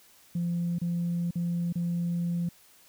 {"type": "tone with dropouts", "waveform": "sine", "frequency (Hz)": 172.3, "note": "F3", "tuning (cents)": -23, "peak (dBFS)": -25, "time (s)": [0.35, 2.49], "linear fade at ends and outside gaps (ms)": 5, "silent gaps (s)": [[0.786, 0.815], [1.309, 1.355], [1.726, 1.755]], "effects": ["tanh soft clip ceiling -23 dBFS", "white hiss -58 dBFS RMS until 2.88 s"]}